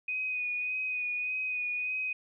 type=tone with vibrato; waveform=sine; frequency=2490 Hz; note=D#7; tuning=1 cent sharp; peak=-30 dBFS; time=0.08-2.13 s; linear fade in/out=5 ms; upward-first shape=sine; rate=1.7 Hz; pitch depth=24 cents each way; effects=none